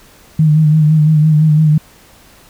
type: tone with vibrato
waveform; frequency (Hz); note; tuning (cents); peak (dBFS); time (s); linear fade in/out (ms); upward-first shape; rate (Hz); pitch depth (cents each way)
sine; 154.2; D#3; -15; -6; 0.39-1.78; 5; sine; 5.9; 42
effects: pink hiss -44 dBFS RMS until 2.49 s